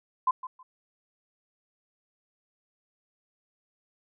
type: tone with echo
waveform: sine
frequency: 1025 Hz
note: C6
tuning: 36 cents flat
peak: -20 dBFS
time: 0.27-0.31 s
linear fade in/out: 5 ms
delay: 160 ms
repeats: 2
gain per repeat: -14 dB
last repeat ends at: 0.63 s
effects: none